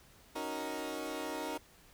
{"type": "chord", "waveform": "20% pulse", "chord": "D# minor seventh", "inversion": "third", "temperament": "equal", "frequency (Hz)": [277.2, 311.1, 370, 466.2], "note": ["C#4", "D#4", "F#4", "A#4"], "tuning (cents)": [0, 0, 0, 0], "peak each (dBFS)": [-39, -36, -40, -38], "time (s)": [0.35, 1.58], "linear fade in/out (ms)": 10, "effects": ["pink hiss -61 dBFS RMS until 1.93 s"]}